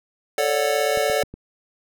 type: chord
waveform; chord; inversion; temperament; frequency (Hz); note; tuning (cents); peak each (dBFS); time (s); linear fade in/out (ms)
square; D major seventh; second; just; 440.5 / 550.6 / 587.3 / 734.2; A4 / C#5 / D5 / F#5; +2 / -12 / 0 / -14; -25 / -26 / -24 / -27; 0.38-1.23; 2
type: clicks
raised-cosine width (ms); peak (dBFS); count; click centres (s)
3; -23; 4; 0.974 / 1.099 / 1.236 / 1.34
effects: none